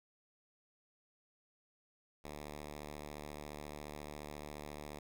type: tone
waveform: 5% pulse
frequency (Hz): 74.3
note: D2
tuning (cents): +21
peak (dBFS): -34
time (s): 2.24-4.99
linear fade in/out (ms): 5
effects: none